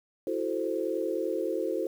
sine chord, F# half-diminished seventh, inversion third, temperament equal, 329.6 / 370 / 440 / 523.3 Hz, E4 / F#4 / A4 / C5, 0 / 0 / 0 / 0 cents, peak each -33 dBFS, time 0.27-1.87 s, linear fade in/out 2 ms, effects 9-bit

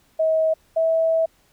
sine tone pair in turn, 638 / 650.7 Hz, D#5 / E5, +43 / -23 cents, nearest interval unison, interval 34 cents, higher second, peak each -16 dBFS, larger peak neither, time 0.19-0.54 / 0.76-1.26 s, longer second, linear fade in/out 10 ms, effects pink hiss -60 dBFS RMS until 1.52 s

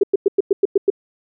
sine tone bursts, 396.2 Hz, G4, 18 cents sharp, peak -9 dBFS, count 8, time 0.01-0.902 s, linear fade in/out 5 ms, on 24 ms, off 100 ms, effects none

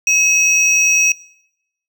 triangle tone pair together, 2568 / 5765 Hz, E7 / F#8, -46 / -46 cents, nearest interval octave + major second, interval 1400 cents, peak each -12 / -13 dBFS, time 0.07-1.12 s, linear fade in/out 2 ms, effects noise-tail reverb RT60 0.8 s tail -23 dB re dry

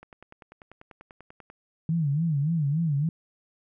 click train, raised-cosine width 0.5 ms, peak -31 dBFS, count 16, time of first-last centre 0.03-1.501 s, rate 10.2 Hz
sine tone with vibrato, 153.4 Hz, D#3, 24 cents flat, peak -22 dBFS, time 1.89-3.09 s, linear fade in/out 2 ms, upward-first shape sine, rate 3.5 Hz, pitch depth 170 cents each way
effects none

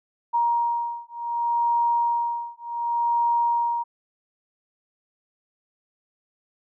sine beating tone pair, 942 / 942.67 Hz, A#5 / A#5, +18 / +19 cents, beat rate 0.67 Hz, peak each -24 dBFS, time 0.33-3.84 s, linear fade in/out 20 ms, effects none

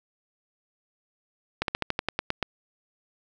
slowing click train, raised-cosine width 0.3 ms, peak -9 dBFS, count 10, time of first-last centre 1.62-2.427 s, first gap 62 ms, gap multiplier 1.09, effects none

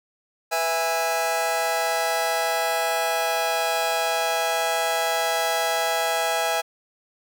sawtooth chord, E major, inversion second, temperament just, 494.4 / 659.3 / 824.1 Hz, B4 / E5 / G#5, +2 / 0 / -14 cents, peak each -27 / -21 / -21 dBFS, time 0.51-6.62 s, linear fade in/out 20 ms, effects none

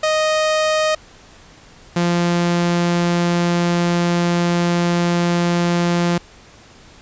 sawtooth tone pair in turn, 622 / 173.24 Hz, D#5 / F3, -1 / -14 cents, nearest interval octave + minor seventh, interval 2213 cents, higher first, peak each -11 dBFS, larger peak neither, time 0.03-0.95 / 1.96-6.18 s, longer second, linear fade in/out 5 ms, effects pink hiss -45 dBFS RMS until 7.01 s + resampled to 16000 Hz

